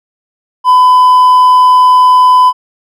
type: tone with hard clipping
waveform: triangle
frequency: 1005 Hz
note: B5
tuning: 30 cents sharp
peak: -3 dBFS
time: 0.64-2.53 s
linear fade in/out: 50 ms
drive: 5 dB
effects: none